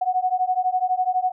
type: beating tone pair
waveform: sine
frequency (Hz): 732 / 744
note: F#5 / F#5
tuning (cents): -19 / +9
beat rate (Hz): 12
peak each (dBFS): -22 / -22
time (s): 0.01-1.32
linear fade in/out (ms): 10
effects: none